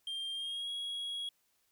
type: tone with pitch glide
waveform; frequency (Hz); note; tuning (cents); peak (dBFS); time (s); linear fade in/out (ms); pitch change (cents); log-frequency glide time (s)
triangle; 3188 to 3316; G7 to G#7; +28 to -3; -35; 0.07-1.29; 2; +69; 0.33-0.7
effects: white hiss -75 dBFS RMS until 1.71 s